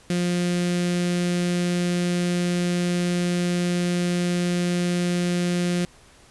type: tone with notch filter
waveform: sawtooth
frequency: 176.3 Hz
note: F3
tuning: 17 cents sharp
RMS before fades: -23 dBFS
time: 0.1-5.85 s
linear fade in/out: 2 ms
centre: 940 Hz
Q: 0.78
effects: pink hiss -52 dBFS RMS until 6.3 s + resampled to 24000 Hz